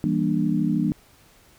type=chord; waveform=sine; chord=E half-diminished seventh; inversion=none; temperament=just; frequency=164.81 / 197.78 / 237.3 / 296.7 Hz; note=E3 / G3 / Bb3 / D4; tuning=0 / +16 / +31 / +18 cents; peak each=-25 dBFS; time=0.04-0.92 s; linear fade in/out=0 ms; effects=pink hiss -55 dBFS RMS until 1.58 s